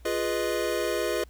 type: chord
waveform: square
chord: F half-diminished seventh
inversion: none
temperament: equal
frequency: 349.2 / 415.3 / 493.9 / 622.3 Hz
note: F4 / Ab4 / Cb5 / Eb5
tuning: 0 / 0 / 0 / 0 cents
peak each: -32 dBFS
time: 0.05-1.24 s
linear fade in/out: 5 ms
effects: added 60 Hz sine -47 dBFS peak until 1.29 s + pink hiss -62 dBFS RMS until 1.29 s